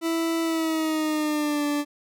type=tone with pitch glide; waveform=40% pulse; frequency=329.6 to 291.9 Hz; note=E4 to D4; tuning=0 to -10 cents; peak=-22 dBFS; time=0.01-1.85 s; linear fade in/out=50 ms; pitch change=-210 cents; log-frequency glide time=0.42-1.65 s; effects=none